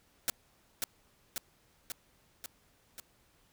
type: noise with echo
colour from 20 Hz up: white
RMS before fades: -30 dBFS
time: 0.28-0.3 s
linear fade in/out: 0 ms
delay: 540 ms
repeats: 5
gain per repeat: -3 dB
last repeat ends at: 3 s
effects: pink hiss -68 dBFS RMS until 3.52 s